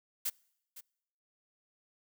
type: noise with echo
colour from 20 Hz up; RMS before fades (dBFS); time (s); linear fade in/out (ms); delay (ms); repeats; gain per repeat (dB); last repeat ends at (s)
blue; -33; 0.25-0.3; 10; 510; 1; -15; 0.81
effects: noise-tail reverb RT60 0.8 s tail -26 dB re dry